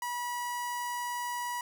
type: tone with notch filter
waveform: sawtooth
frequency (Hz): 971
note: B5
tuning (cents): -30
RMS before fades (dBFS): -35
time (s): 0.02-1.61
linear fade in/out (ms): 2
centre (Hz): 3600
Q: 1.5
effects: none